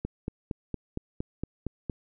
click train, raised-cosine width 3 ms, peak -18 dBFS, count 9, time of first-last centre 0.05-1.898 s, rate 4.33 Hz, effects none

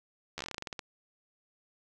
slowing click train, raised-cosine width 0.2 ms, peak -20 dBFS, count 14, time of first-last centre 0.38-0.792 s, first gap 12 ms, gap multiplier 1.15, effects none

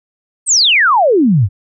sine exponential sweep, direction down, 8830 to 87.31 Hz, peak -7 dBFS, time 0.46-1.49 s, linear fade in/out 50 ms, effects none

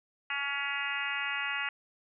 harmonic tone, 281.2 Hz, C#4, 25 cents sharp, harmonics 3 / 4 / 5 / 6 / 7 / 8 / 9 / 10, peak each -43 / -42 / -38 / -40 / -36 / -42 / -38 / -39 dBFS, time 0.3-1.69 s, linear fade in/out 2 ms, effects none

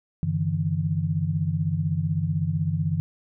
sine tone cluster, 95.9 / 145.8 / 161.7 Hz, G2 / D3 / E3, -37 / -12 / -33 cents, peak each -28 / -27 / -25 dBFS, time 0.23-3 s, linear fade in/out 0 ms, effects none

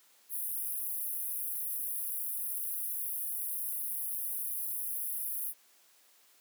pink high-pass noise, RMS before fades -36 dBFS, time 0.29-5.54 s, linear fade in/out 50 ms, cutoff 10000 Hz, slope 96 dB/octave, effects white hiss -64 dBFS RMS until 6.4 s + high-pass 300 Hz 12 dB/octave

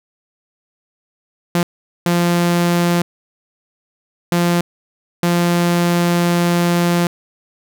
sawtooth tone bursts at uneven times, 173.3 Hz, F3, 13 cents flat, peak -9 dBFS, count 4, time 1.55-1.63 / 2.06-3.02 / 4.32-4.61 / 5.23-7.07 s, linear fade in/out 2 ms, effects none

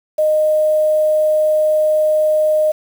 sine tone with quantisation, 616 Hz, D#5, 17 cents flat, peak -11 dBFS, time 0.18-2.72 s, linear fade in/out 10 ms, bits 6, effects none

